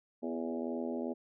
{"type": "harmonic tone with a mistuned harmonic", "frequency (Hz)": 82.41, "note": "E2", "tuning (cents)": 0, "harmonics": [3, 4, 5, 6, 7, 8, 9, 10], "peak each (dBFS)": [-37, -41, -41, -47, -43, -46, -56, -51], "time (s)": [0.22, 1.14], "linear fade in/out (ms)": 20, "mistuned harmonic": 4, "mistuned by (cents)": 25, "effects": []}